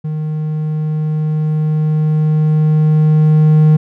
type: tone with level ramp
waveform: triangle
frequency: 154.3 Hz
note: D#3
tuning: 14 cents flat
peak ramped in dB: -15 to -3 dBFS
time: 0.04-3.77 s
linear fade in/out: 10 ms
effects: none